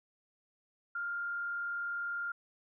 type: tone with frequency modulation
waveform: sine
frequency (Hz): 1400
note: F6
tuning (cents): +4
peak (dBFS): -34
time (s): 0.95-2.32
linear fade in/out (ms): 5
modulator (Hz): 40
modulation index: 0.43
effects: none